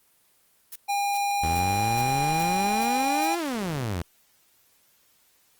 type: noise bursts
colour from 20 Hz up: blue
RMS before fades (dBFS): -37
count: 7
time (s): 0.72-3.266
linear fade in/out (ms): 5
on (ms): 38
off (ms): 380
type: tone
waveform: square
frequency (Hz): 807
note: G#5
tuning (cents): -50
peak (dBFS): -24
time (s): 0.88-3.36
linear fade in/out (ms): 20
type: exponential two-way sweep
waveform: sawtooth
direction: up then down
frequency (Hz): 79 to 349.2 to 79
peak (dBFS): -23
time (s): 1.43-4.02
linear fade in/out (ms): 5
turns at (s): 3.38
effects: white hiss -63 dBFS RMS until 5.59 s + Opus 24 kbps